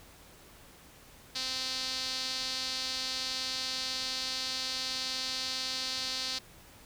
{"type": "tone with band-pass filter", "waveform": "sawtooth", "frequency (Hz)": 259.4, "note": "C4", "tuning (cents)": -15, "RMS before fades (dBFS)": -35, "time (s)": [1.35, 6.39], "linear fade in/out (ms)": 10, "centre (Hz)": 4500, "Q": 3.7, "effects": ["pink hiss -55 dBFS RMS until 6.85 s"]}